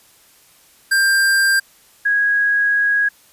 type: tone pair in turn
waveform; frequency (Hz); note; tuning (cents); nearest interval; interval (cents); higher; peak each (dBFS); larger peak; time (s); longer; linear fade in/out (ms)
square / sine; 1589 / 1652.7; G6 / G#6; +23 / -9; minor second; 68; second; -13 / -13; neither; 0.91-1.6 / 2.05-3.09; second; 10
effects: white hiss -51 dBFS RMS until 3.32 s + resampled to 32000 Hz